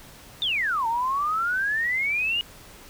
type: exponential two-way sweep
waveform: sine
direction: down then up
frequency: 3681 to 890 to 2909 Hz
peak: -22 dBFS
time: 0.42-2.41 s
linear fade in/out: 0 ms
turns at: 0.87 s
effects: pink hiss -47 dBFS RMS until 2.89 s